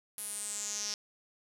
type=tone with band-pass filter sweep; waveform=sawtooth; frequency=207.7 Hz; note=G#3; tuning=in tune; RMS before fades=-38 dBFS; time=0.18-0.94 s; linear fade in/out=0 ms; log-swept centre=11000 to 5400 Hz; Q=6.1; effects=none